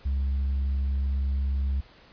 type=tone with tanh clipping; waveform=sine; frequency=68 Hz; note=C#2; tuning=33 cents flat; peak=-24 dBFS; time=0.05-1.81 s; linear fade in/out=10 ms; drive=2 dB; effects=pink hiss -54 dBFS RMS until 2.12 s + resampled to 11025 Hz